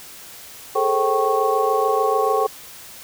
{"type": "tone cluster", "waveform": "sine", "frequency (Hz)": [416.8, 443.7, 532, 774, 1101], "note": ["G#4", "A4", "C5", "G5", "C#6"], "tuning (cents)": [6, 14, 29, -22, -12], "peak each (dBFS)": [-24, -21, -25, -22, -22], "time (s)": [0.75, 2.47], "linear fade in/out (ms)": 10, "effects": ["white hiss -40 dBFS RMS until 3.03 s"]}